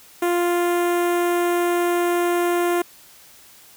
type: tone with notch filter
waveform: sawtooth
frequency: 349.2 Hz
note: F4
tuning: in tune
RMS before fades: -20 dBFS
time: 0.22-2.82 s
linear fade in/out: 5 ms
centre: 4600 Hz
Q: 0.72
effects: white hiss -48 dBFS RMS until 3.76 s